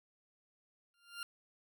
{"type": "tone with exponential growth", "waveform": "20% pulse", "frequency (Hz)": 1396.9, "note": "F6", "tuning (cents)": 0, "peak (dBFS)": -33, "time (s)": [0.94, 1.23], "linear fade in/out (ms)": 1, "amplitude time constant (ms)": 61, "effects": []}